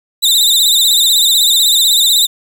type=tone with vibrato; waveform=sawtooth; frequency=3780 Hz; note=A#7; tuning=23 cents sharp; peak=-5 dBFS; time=0.22-2.27 s; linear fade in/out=20 ms; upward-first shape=sine; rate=16 Hz; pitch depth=100 cents each way; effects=7-bit